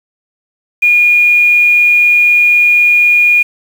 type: tone with quantisation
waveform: sine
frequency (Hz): 2436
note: D#7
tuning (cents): -37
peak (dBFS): -5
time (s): 0.82-3.43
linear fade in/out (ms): 10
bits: 5
effects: none